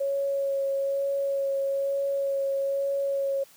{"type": "tone with vibrato", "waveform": "sine", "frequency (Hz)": 552, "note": "C#5", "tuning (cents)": -7, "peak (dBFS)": -24, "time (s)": [0, 3.44], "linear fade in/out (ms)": 10, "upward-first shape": "sine", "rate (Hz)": 1.1, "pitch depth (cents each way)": 12, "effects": ["white hiss -55 dBFS RMS until 3.56 s"]}